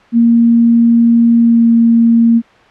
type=tone with pitch glide; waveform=sine; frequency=233.1 to 231.2 Hz; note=A#3 to A#3; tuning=0 to -14 cents; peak=-5 dBFS; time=0.12-2.42 s; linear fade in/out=50 ms; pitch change=-14 cents; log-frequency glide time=1.39-1.67 s; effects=white hiss -43 dBFS RMS until 2.7 s + low-pass 2000 Hz 12 dB/octave